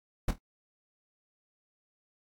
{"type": "noise with echo", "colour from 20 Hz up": "brown", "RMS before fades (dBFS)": -25, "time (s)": [0.28, 0.31], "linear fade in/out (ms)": 5, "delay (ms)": 25, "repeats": 3, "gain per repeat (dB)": -11, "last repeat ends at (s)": 0.385, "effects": ["AAC 64 kbps"]}